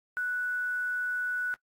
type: tone with quantisation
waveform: sine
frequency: 1480 Hz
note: F#6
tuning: in tune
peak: -28 dBFS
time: 0.17-1.54 s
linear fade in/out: 0 ms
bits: 9
effects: noise-tail reverb RT60 0.1 s tail -22 dB re dry + AAC 48 kbps